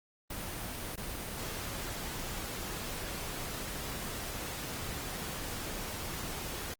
pink noise with dropouts, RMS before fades -39 dBFS, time 0.3-6.74 s, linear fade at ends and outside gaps 5 ms, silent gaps 0.959-0.976 s, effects Opus 24 kbps

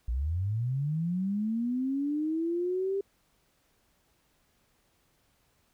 sine linear sweep, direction up, 54.7 to 398.3 Hz, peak -27 dBFS, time 0.08-3.01 s, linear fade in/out 5 ms, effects pink hiss -70 dBFS RMS until 5.73 s

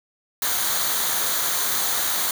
white noise with comb filter, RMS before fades -23 dBFS, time 0.42-2.31 s, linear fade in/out 2 ms, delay 0.38 ms, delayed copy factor -0.55, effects none

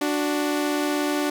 sawtooth tone pair together, 293.7 / 370 Hz, D4 / F#4, 0 / 0 cents, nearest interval major third, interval 400 cents, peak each -19 / -24 dBFS, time 0.01-1.3 s, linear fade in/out 5 ms, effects none

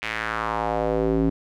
square tone with band-pass filter sweep, 55.1 Hz, A1, 3 cents sharp, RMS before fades -24 dBFS, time 0.02-1.3 s, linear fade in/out 10 ms, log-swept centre 2400 to 270 Hz, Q 2.4, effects none

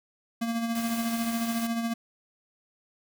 square tone with tremolo, 230.8 Hz, A#3, 17 cents flat, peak -26 dBFS, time 0.41-1.94 s, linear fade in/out 10 ms, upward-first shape sine, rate 14 Hz, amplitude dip 45%
white noise, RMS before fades -39 dBFS, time 0.75-1.67 s, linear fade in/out 2 ms
effects none

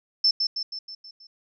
sine tone with echo, 5300 Hz, E8, 9 cents sharp, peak -16 dBFS, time 0.24-0.31 s, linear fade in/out 5 ms, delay 160 ms, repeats 6, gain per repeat -5 dB, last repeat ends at 1.27 s, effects none

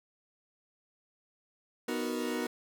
40% pulse chord, B major seventh, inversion none, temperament equal, 246.9 / 311.1 / 370 / 466.2 Hz, B3 / D#4 / F#4 / A#4, 0 / 0 / 0 / 0 cents, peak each -35 / -37 / -37 / -37 dBFS, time 1.88-2.47 s, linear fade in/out 5 ms, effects none

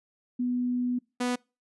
sine / sawtooth tone pair in turn, 246.9 / 246.9 Hz, B3 / B3, 0 / 0 cents, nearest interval unison, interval 0 cents, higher neither, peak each -25 / -22 dBFS, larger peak second, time 0.39-0.99 / 1.2-1.36 s, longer first, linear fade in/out 10 ms, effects noise-tail reverb RT60 0.3 s tail -26 dB re dry + resampled to 24000 Hz

